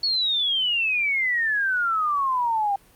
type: exponential sweep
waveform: sine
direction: down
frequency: 4435 to 784 Hz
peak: -20 dBFS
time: 0.03-2.76 s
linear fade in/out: 5 ms
effects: pink hiss -55 dBFS RMS until 2.95 s + Opus 48 kbps